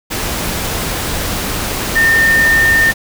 sine tone in noise, 1813 Hz, A#6, 49 cents flat, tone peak -8 dBFS, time 1.95-2.92 s, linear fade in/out 20 ms, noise pink, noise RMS -19 dBFS, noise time 0.1-2.94 s, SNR +8 dB, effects none

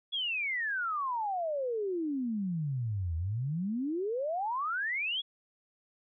sine exponential two-way sweep, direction down then up, 3419 to 79 to 3419 Hz, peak -30 dBFS, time 0.12-5.22 s, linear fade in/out 20 ms, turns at 3.16 s, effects none

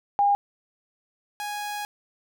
sine / sawtooth tone pair in turn, 810 / 828.9 Hz, G#5 / G#5, -43 / -4 cents, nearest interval unison, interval 39 cents, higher second, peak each -17 / -26 dBFS, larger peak first, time 0.19-0.35 / 1.4-1.85 s, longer second, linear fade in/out 0 ms, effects none

